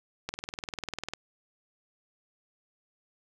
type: click train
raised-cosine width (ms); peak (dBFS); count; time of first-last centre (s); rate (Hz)
0.2; -16; 18; 0.29-1.136; 20.1
effects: none